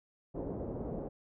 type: low-pass noise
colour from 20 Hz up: white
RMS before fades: -39 dBFS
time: 0.34-1.09 s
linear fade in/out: 20 ms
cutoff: 560 Hz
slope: 24 dB/octave
effects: none